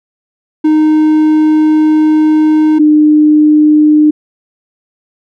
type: tone pair in turn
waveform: triangle / sine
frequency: 309.1 / 302.9 Hz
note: D#4 / D#4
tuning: -11 / -46 cents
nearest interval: unison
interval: 35 cents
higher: first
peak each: -3 dBFS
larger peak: neither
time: 0.64-2.79 / 2.79-4.11 s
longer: first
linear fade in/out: 10 ms
effects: none